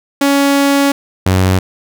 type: tone pair in turn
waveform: sawtooth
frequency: 280 / 93.44 Hz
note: C#4 / F#2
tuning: +18 / +18 cents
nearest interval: octave + perfect fifth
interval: 1900 cents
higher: first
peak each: -5 / -5 dBFS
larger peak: neither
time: 0.21-0.92 / 1.26-1.59 s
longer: first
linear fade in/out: 5 ms
effects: none